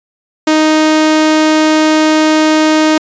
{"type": "tone", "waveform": "sawtooth", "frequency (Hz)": 311.1, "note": "D#4", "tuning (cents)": 0, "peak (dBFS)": -3, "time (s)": [0.47, 2.98], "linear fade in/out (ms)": 5, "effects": ["resampled to 16000 Hz"]}